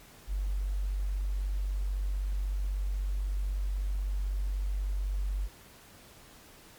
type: tone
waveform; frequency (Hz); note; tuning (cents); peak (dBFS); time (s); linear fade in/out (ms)
sine; 48.08; G1; -33; -28; 0.27-5.49; 50
effects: pink hiss -54 dBFS RMS until 6.78 s + MP3 96 kbps